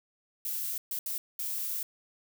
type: noise bursts at uneven times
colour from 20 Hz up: violet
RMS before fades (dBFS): -34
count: 4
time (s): 0.45-0.78 / 0.91-0.99 / 1.06-1.18 / 1.39-1.83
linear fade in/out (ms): 2
effects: none